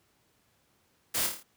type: noise with echo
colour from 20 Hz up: white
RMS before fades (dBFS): -30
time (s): 1.14-1.27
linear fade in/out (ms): 10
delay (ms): 27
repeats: 6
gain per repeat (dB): -4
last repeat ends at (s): 1.432
effects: pink hiss -69 dBFS RMS until 1.56 s + high-pass 80 Hz 12 dB/octave